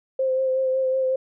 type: tone with vibrato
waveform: sine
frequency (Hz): 523.3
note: C5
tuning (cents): 0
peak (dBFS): -19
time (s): 0.19-1.16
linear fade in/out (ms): 5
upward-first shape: sine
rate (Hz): 5.4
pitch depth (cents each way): 20
effects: none